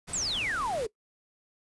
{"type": "noise", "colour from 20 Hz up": "pink", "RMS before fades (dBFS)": -41, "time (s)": [0.07, 0.87], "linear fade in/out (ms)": 20}
{"type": "exponential sweep", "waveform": "sine", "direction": "down", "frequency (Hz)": [8270, 416], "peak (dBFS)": -28, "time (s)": [0.13, 0.87], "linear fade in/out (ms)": 5}
{"effects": ["noise-tail reverb RT60 0.1 s tail -20 dB re dry", "resampled to 24000 Hz"]}